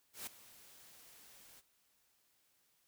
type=noise with ADSR envelope; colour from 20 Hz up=white; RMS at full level=-43 dBFS; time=0.13-1.62 s; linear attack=140 ms; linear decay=4 ms; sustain=-17 dB; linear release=33 ms; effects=white hiss -75 dBFS RMS until 2.87 s